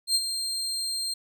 30% pulse tone with ADSR envelope, 4186 Hz, C8, in tune, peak -16 dBFS, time 0.07-1.14 s, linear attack 80 ms, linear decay 45 ms, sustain -9 dB, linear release 7 ms, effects none

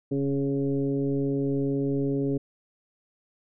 sine tone with frequency modulation, 277.2 Hz, C#4, in tune, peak -23 dBFS, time 0.11-2.38 s, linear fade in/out 10 ms, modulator 138 Hz, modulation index 1.2, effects none

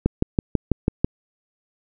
click train, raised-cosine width 3 ms, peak -4 dBFS, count 7, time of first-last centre 0.06-1.045 s, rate 6.09 Hz, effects none

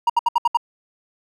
triangle tone bursts, 943 Hz, A#5, 20 cents sharp, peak -11 dBFS, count 6, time 0.07-0.572 s, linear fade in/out 5 ms, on 27 ms, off 68 ms, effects none

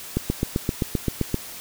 click train, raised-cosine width 3 ms, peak -8 dBFS, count 10, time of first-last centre 0.17-1.343 s, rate 7.67 Hz, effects white hiss -38 dBFS RMS until 1.6 s

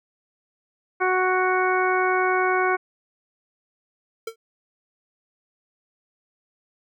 harmonic tone, 370 Hz, F#4, in tune, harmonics 1 / 2 / 3 / 4 / 5 / 6, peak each -23 / -25 / -25 / -25 / -36 / -29 dBFS, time 1-2.77 s, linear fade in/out 20 ms
square tone with exponential decay, 452.6 Hz, A4, 49 cents sharp, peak -26 dBFS, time 4.27-4.36 s, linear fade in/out 5 ms, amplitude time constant 19 ms
effects none

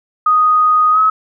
sine tone with pitch glide, 1244.5 to 1281.7 Hz, D#6 to E6, 0 to -49 cents, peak -8 dBFS, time 0.26-1.1 s, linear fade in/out 5 ms, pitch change +51 cents, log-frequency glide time 0.92-0.99 s, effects none

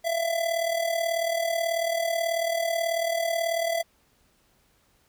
square tone with amplitude modulation, 669 Hz, E5, 25 cents sharp, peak -22 dBFS, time 0.04-3.83 s, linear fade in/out 20 ms, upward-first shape sine, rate 38.3 Hz, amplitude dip 65%, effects pink hiss -65 dBFS RMS until 5.08 s

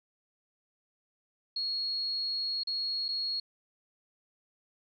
sine tone with dropouts, 4312 Hz, C#8, 49 cents flat, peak -30 dBFS, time 1.56-3.4 s, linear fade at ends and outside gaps 5 ms, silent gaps 2.635-2.671 / 3.083-3.087 s, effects none

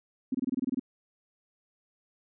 sine tone bursts, 259.5 Hz, C4, 14 cents flat, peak -25 dBFS, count 10, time 0.32-0.796 s, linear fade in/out 5 ms, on 26 ms, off 24 ms, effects none

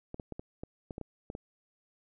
clicks, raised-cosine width 2 ms, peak -26 dBFS, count 10, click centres 0.144 / 0.198 / 0.323 / 0.395 / 0.635 / 0.908 / 0.981 / 1.013 / 1.301 / 1.351 s, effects none

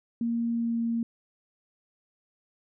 sine tone with pitch glide, 233.1 to 231.4 Hz, A#3 to A#3, 0 to -13 cents, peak -25 dBFS, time 0.21-1.03 s, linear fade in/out 2 ms, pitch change -13 cents, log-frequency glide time 0.52-0.79 s, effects none

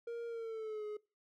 triangle tone with pitch glide, 468 to 421.8 Hz, A#4 to G#4, +7 to +27 cents, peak -37 dBFS, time 0.07-0.97 s, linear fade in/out 5 ms, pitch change -180 cents, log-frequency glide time 0.27-0.85 s, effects noise-tail reverb RT60 0.3 s tail -23 dB re dry

